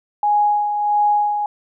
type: tone with tremolo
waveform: sine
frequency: 830.6 Hz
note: G#5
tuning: in tune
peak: -12 dBFS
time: 0.23-1.46 s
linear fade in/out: 2 ms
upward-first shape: sine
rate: 1.5 Hz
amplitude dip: 50%
effects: none